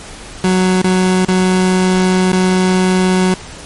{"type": "tone with dropouts", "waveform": "30% pulse", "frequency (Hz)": 185, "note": "F#3", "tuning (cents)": 0, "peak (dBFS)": -7, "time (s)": [0.44, 3.34], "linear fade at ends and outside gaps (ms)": 2, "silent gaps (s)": [[0.818, 0.842], [1.25, 1.284], [2.319, 2.33]], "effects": ["pink hiss -32 dBFS RMS until 3.65 s", "MP3 48 kbps"]}